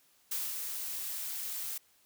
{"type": "noise with ADSR envelope", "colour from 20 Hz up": "blue", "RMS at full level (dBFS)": -34, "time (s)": [0.31, 1.78], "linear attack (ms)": 8, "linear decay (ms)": 210, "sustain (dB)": -4, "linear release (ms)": 6, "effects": ["white hiss -67 dBFS RMS until 2.05 s"]}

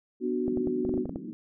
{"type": "chord", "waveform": "sine", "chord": "B minor", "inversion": "none", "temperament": "just", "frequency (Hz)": [246.9, 296.3, 370.4], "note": ["B3", "D4", "F#4"], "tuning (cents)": [0, 15, 2], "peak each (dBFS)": [-30, -33, -29], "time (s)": [0.2, 1.06], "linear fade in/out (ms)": 50}
{"type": "band-pass noise", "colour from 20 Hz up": "pink", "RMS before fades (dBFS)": -40, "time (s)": [0.47, 1.33], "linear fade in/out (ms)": 0, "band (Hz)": [170, 340], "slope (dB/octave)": 48}
{"type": "clicks", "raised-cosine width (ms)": 2, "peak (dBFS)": -21, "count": 10, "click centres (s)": [0.48, 0.573, 0.673, 0.851, 0.893, 0.94, 0.977, 1.056, 1.094, 1.159]}
{"effects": []}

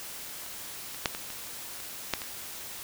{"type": "clicks", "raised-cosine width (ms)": 0.2, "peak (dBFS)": [-25, -23, -7, -18, -23, -26, -8, -19], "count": 8, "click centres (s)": [0.463, 0.946, 1.058, 1.149, 1.303, 1.802, 2.137, 2.218], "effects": ["white hiss -41 dBFS RMS until 2.83 s"]}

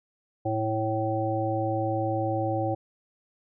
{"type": "harmonic tone", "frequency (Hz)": 110, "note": "A2", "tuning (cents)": 0, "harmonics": [1, 3, 5, 7], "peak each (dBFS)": [-30, -30, -30, -30], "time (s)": [0.45, 2.75], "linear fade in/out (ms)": 10, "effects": []}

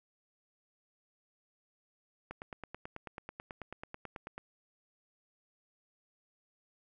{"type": "click train", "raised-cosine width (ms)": 0.5, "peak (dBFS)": -27, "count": 20, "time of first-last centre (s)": [2.31, 4.38], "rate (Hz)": 9.18, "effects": []}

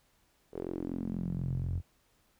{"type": "tone with band-pass filter sweep", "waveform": "sawtooth", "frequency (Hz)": 44.15, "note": "F1", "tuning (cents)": 20, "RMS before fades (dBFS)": -35, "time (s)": [0.52, 1.82], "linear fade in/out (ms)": 50, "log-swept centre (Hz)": [440, 91], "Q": 3.9, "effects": ["pink hiss -70 dBFS RMS until 2.39 s"]}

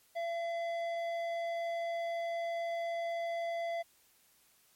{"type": "tone with tanh clipping", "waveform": "sine", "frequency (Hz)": 677, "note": "E5", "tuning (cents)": 46, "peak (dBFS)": -35, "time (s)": [0.15, 3.83], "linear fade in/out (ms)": 20, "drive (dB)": 11, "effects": ["white hiss -67 dBFS RMS until 4.75 s", "MP3 64 kbps"]}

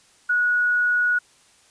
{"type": "tone", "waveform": "sine", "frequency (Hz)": 1460, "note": "F#6", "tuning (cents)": -24, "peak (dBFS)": -17, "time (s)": [0.29, 1.19], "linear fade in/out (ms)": 10, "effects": ["white hiss -56 dBFS RMS until 1.7 s", "resampled to 22050 Hz"]}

